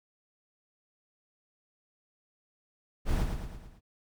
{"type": "noise with echo", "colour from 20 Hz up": "brown", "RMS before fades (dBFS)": -27, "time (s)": [3.05, 3.26], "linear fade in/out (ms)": 50, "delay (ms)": 110, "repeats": 5, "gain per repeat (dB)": -5, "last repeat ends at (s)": 3.81, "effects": []}